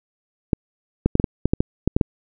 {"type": "clicks", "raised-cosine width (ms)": 3, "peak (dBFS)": -3, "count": 11, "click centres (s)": [0.532, 1.06, 1.154, 1.199, 1.242, 1.456, 1.535, 1.605, 1.876, 1.965, 2.012], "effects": []}